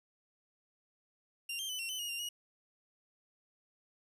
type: tone with pitch steps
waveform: sawtooth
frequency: 2782 / 3166 / 3007 / 2730 / 3031 / 2875 / 2780 / 2891 Hz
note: F7 / G7 / F#7 / F7 / F#7 / F7 / F7 / F#7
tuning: -7 / +17 / +27 / -40 / +41 / +50 / -9 / -41 cents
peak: -34 dBFS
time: 1.49-2.29 s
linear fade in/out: 5 ms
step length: 100 ms
effects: resampled to 32000 Hz